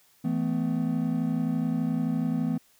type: chord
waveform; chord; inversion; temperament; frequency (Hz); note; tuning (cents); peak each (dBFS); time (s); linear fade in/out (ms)
triangle; E suspended fourth; none; equal with one note detuned; 164.81 / 220 / 251.7; E3 / A3 / B3; 0 / 0 / +33; -27 / -28 / -26; 0.24-2.58; 10
effects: white hiss -62 dBFS RMS until 2.79 s